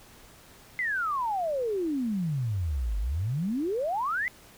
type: exponential two-way sweep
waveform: sine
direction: down then up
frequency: 2081 to 47.88 to 2081 Hz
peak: -26 dBFS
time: 0.79-4.28 s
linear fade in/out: 0 ms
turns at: 2.98 s
effects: pink hiss -53 dBFS RMS until 4.57 s